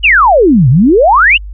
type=exponential two-way sweep; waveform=sine; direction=down then up; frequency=3013 to 116.54 to 3013 Hz; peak=-3 dBFS; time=0.03-1.38 s; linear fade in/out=20 ms; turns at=0.69 s; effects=added 50 Hz sine -22 dBFS peak until 1.53 s